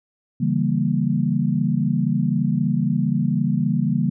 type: chord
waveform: sine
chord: C# diminished seventh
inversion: none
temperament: equal with one note detuned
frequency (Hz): 140.93 / 164.81 / 196 / 233.1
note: C#3 / E3 / G3 / Bb3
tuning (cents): +29 / 0 / 0 / 0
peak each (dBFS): -23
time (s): 0.4-4.1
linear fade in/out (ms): 10
effects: none